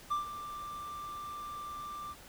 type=tone with ADSR envelope; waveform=triangle; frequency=1181 Hz; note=D6; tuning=9 cents sharp; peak=-26 dBFS; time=0.1-2.15 s; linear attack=18 ms; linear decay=130 ms; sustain=-12 dB; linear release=39 ms; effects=pink hiss -53 dBFS RMS until 2.28 s